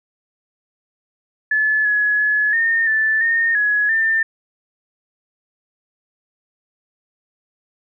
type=tone with pitch steps; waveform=sine; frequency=1725 / 1689 / 1704 / 1827 / 1757 / 1834 / 1682 / 1794 Hz; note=A6 / G#6 / G#6 / A#6 / A6 / A#6 / G#6 / A6; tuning=-35 / +29 / +44 / -35 / -3 / -29 / +22 / +33 cents; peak=-14 dBFS; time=1.51-4.23 s; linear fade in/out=5 ms; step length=340 ms; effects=none